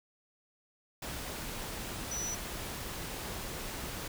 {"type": "tone in noise", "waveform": "sine", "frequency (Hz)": 5920, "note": "F#8", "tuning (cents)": 0, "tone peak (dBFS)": -35, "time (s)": [2.11, 2.35], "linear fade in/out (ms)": 5, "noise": "pink", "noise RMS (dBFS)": -40, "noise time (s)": [1.02, 4.08], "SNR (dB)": 2, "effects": []}